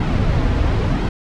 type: noise with flanger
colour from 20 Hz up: brown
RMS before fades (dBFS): -17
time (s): 0-1.09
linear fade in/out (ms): 5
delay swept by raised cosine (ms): 1.7 to 5.5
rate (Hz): 0.96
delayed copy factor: -0.5
effects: low-pass 4000 Hz 12 dB/octave